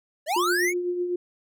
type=linear sweep; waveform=square; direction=up; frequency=554.4 to 2289 Hz; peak=-23 dBFS; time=0.26-0.74 s; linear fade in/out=50 ms
type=tone with tremolo; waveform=sine; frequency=355 Hz; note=F4; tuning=28 cents sharp; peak=-22 dBFS; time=0.36-1.16 s; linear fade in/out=5 ms; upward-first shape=triangle; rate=8 Hz; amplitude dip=50%
effects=none